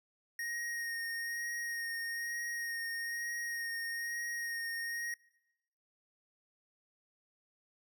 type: tone with vibrato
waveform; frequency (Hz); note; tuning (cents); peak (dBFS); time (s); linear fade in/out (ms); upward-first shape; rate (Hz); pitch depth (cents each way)
square; 1864.7; A#6; 0; -37; 0.39-5.14; 2; sine; 1.1; 16
effects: noise-tail reverb RT60 1.0 s tail -25 dB re dry